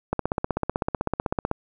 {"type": "click train", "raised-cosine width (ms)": 1, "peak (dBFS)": -9, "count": 23, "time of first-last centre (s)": [0.13, 1.514], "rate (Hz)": 15.9, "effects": []}